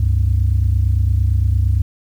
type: tone pair together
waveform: sine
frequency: 69.51 / 98.3 Hz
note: C#2 / G2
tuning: +5 / +5 cents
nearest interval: tritone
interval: 600 cents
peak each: -14 dBFS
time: 0-1.82 s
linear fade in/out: 5 ms
effects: tanh soft clip ceiling -7 dBFS + 8-bit